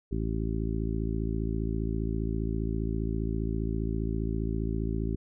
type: harmonic tone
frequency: 55 Hz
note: A1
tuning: in tune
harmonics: 1 / 2 / 3 / 4 / 5 / 6 / 7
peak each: -31 / -34 / -36 / -37 / -38 / -39 / -39 dBFS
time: 0.11-5.16 s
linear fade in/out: 10 ms
effects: none